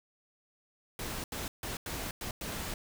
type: noise bursts at uneven times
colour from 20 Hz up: pink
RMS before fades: -38 dBFS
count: 6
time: 0.99-1.24 / 1.32-1.48 / 1.63-1.77 / 1.86-2.11 / 2.21-2.31 / 2.41-2.74 s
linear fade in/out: 2 ms
effects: none